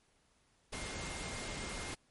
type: tone in noise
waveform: sine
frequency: 2119 Hz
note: C7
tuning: 21 cents sharp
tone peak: -49 dBFS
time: 0.73-1.93 s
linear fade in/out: 10 ms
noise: pink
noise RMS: -42 dBFS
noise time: 0.72-1.95 s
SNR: -10 dB
effects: pink hiss -72 dBFS RMS until 2.1 s + MP3 48 kbps